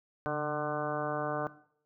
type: harmonic tone with a mistuned harmonic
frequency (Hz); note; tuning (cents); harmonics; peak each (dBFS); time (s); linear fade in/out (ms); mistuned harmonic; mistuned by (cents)
150; D3; +37; 1 / 2 / 3 / 4 / 5 / 6 / 7 / 8 / 9 / 10; -39 / -39 / -38 / -36 / -38 / -46 / -41 / -41 / -47 / -40; 0.26-1.47; 0; 1; -67
effects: noise-tail reverb RT60 0.6 s tail -17 dB re dry

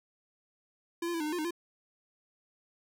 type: tone with pitch steps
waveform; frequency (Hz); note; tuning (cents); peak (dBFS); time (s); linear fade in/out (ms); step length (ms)
square; 339.4 / 345.6 / 331.9 / 301.6 / 305.5 / 353.6 / 307.5 / 344.7; F4 / F4 / E4 / D4 / D#4 / F4 / D#4 / F4; -49 / -18 / +12 / +46 / -32 / +22 / -20 / -23; -32; 1.02-1.508; 5; 61
effects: none

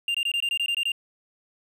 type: tone bursts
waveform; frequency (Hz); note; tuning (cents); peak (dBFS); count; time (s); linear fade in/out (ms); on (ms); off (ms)
triangle; 2794; F7; 0; -21; 10; 0.08-0.919; 2; 65; 21
effects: none

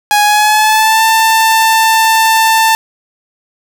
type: tone with pitch glide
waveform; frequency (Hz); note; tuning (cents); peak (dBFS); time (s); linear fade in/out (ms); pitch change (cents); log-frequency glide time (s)
sawtooth; 831 to 890.6; G#5 to A5; +1 to +21; -3; 0.11-2.75; 0; +120; 0.23-1.03
effects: none

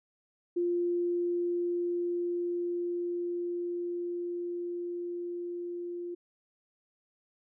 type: tone with level ramp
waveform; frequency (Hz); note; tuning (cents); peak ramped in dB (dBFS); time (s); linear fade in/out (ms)
sine; 349.2; F4; 0; -26 to -35; 0.56-6.15; 10
effects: none

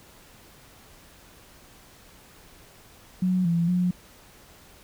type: tone with pitch steps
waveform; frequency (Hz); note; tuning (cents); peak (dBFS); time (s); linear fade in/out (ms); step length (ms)
sine; 183.6 / 169.5 / 179.4; F#3 / E3 / F3; -13 / +49 / +47; -20; 3.22-3.91; 5; 230
effects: pink hiss -52 dBFS RMS until 4.83 s

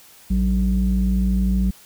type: tone pair together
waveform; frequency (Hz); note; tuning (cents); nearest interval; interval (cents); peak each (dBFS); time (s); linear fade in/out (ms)
sine; 56.08 / 188.5; A1 / F#3; +34 / +32; octave + major sixth; 2098; -17 / -18; 0.3-1.71; 10
effects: tanh soft clip ceiling -11 dBFS + white hiss -48 dBFS RMS until 1.85 s

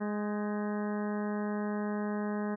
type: harmonic tone with a mistuned harmonic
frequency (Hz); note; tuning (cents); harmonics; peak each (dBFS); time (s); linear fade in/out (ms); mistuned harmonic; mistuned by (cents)
208.1; G#3; +4; 1 / 2 / 3 / 4 / 5 / 6 / 7 / 8 / 9; -32 / -38 / -42 / -44 / -46 / -48 / -49 / -50 / -51; 0-2.56; 20; 7; +73
effects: none

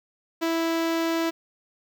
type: tone with notch filter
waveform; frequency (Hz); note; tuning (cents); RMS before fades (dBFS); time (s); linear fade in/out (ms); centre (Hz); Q
sawtooth; 329.6; E4; 0; -25; 0.41-1.31; 20; 9700; 0.98
effects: 10-bit

